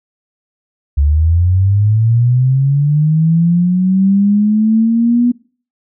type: linear sweep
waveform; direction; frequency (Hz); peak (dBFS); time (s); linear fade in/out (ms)
sine; up; 69.3 to 244.8; -8; 0.97-5.32; 10
effects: noise-tail reverb RT60 0.4 s tail -21 dB re dry